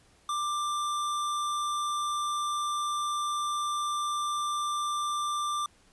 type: tone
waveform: square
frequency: 1184 Hz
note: D6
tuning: 14 cents sharp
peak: -29 dBFS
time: 0.29-5.66 s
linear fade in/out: 2 ms
effects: pink hiss -62 dBFS RMS until 5.92 s + resampled to 24000 Hz